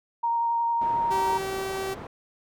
sine tone with vibrato, 932.3 Hz, A#5, in tune, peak -22 dBFS, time 0.23-1.38 s, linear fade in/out 10 ms, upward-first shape triangle, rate 11 Hz, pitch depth 12 cents each way
white low-pass noise, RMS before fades -39 dBFS, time 0.81-2.07 s, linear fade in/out 5 ms, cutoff 790 Hz, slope 12 dB/octave
sawtooth tone, 385.3 Hz, G4, 30 cents flat, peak -25 dBFS, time 1.1-1.95 s, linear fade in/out 20 ms
effects none

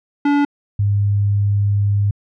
square / sine tone pair in turn, 287.2 / 101.54 Hz, D4 / G#2, -39 / -39 cents, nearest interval octave + tritone, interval 1800 cents, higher first, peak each -13 dBFS, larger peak neither, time 0.25-0.45 / 0.79-2.11 s, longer second, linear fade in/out 5 ms, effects low-pass 2000 Hz 12 dB/octave

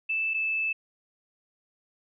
sine tone pair in turn, 2637 / 2626 Hz, E7 / E7, 0 / -7 cents, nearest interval unison, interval 7 cents, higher first, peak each -25 dBFS, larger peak neither, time 0.09-0.34 / 0.34-0.73 s, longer second, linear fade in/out 10 ms, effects none

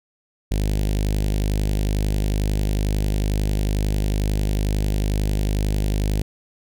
sawtooth tone with notch filter, 51.1 Hz, G#1, 27 cents flat, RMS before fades -21 dBFS, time 0.51-6.22 s, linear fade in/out 5 ms, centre 1200 Hz, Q 0.52, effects none

